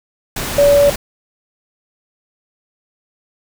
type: tone in noise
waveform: sine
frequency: 572 Hz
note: D5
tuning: 46 cents flat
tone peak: -7 dBFS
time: 0.58-0.9 s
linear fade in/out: 5 ms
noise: pink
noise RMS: -22 dBFS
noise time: 0.36-0.96 s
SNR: +12 dB
effects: none